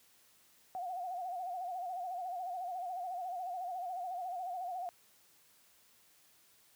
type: tone with vibrato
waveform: sine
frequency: 726 Hz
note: F#5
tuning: 33 cents flat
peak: -37 dBFS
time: 0.75-4.89 s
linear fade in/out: 0 ms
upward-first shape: sine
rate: 14 Hz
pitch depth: 81 cents each way
effects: white hiss -66 dBFS RMS until 6.75 s + high-pass 60 Hz 12 dB/octave